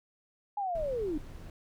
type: linear sweep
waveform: sine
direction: down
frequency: 838 to 283.7 Hz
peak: -30 dBFS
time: 0.57-1.18 s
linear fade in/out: 5 ms
type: noise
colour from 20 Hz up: brown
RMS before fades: -43 dBFS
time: 0.75-1.5 s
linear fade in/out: 2 ms
effects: none